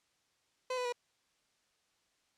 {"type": "tone with pitch steps", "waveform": "30% pulse", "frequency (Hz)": [510, 497.8, 485.8], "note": ["C5", "B4", "B4"], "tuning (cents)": [-44, 14, -29], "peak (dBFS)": -31, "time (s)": [0.7, 0.925], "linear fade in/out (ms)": 5, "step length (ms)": 75, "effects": ["white hiss -75 dBFS RMS until 2.37 s", "low-pass 7000 Hz 12 dB/octave"]}